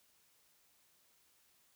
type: silence
effects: white hiss -71 dBFS RMS until 1.75 s